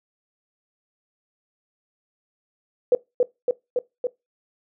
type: tone with echo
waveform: sine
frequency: 493.9 Hz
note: B4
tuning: in tune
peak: -12 dBFS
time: 2.92-2.95 s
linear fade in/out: 2 ms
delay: 280 ms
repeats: 4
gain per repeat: -2 dB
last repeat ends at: 4.07 s
effects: noise-tail reverb RT60 0.2 s tail -21 dB re dry